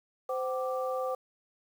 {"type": "tone cluster", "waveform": "sine", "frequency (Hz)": [517, 760, 1175], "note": ["C5", "F#5", "D6"], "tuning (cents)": [-21, 46, 1], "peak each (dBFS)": [-31, -37, -37], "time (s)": [0.29, 1.15], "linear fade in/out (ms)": 5, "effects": ["9-bit"]}